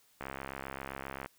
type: click train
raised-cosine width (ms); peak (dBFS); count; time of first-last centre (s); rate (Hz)
0.5; -24; 72; 0.21-1.26; 67.6
effects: white hiss -67 dBFS RMS until 1.38 s